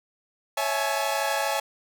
sawtooth chord, A major seventh, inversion first, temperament equal with one note detuned, 554.4 / 659.3 / 830.6 / 862.9 Hz, C#5 / E5 / G#5 / A5, 0 / 0 / 0 / -34 cents, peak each -26 dBFS, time 0.57-1.6 s, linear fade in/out 5 ms, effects none

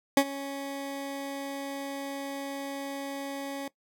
20% pulse tone with ADSR envelope, 277.2 Hz, C#4, in tune, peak -11 dBFS, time 0.17-3.68 s, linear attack 3 ms, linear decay 63 ms, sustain -18 dB, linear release 3 ms, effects noise-tail reverb RT60 0.1 s tail -19 dB re dry

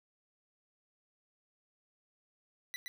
25% pulse tone with echo, 1975.5 Hz, B6, in tune, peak -35 dBFS, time 2.74-2.76 s, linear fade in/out 0 ms, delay 120 ms, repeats 1, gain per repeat -3 dB, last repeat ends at 2.88 s, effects none

